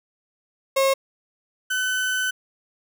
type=tone pair in turn; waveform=35% pulse; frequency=540 / 1511.6 Hz; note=C#5 / F#6; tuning=-45 / +37 cents; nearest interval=octave + tritone; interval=1782 cents; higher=second; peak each=-15 / -20 dBFS; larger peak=first; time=0.76-0.94 / 1.7-2.31 s; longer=second; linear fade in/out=10 ms; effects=none